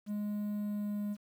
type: tone with pitch glide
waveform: triangle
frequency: 207.7 to 206.4 Hz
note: G#3 to G#3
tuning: 0 to -10 cents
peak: -31 dBFS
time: 0.06-1.17 s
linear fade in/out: 50 ms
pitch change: -10 cents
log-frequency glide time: 0.53-1.05 s
effects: 10-bit